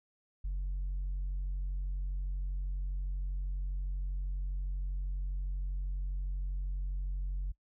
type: tone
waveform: sine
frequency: 46.25 Hz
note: F#1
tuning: in tune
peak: -30 dBFS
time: 0.44-7.52 s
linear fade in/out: 10 ms
effects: noise-tail reverb RT60 0.1 s tail -23 dB re dry + tanh soft clip ceiling -31 dBFS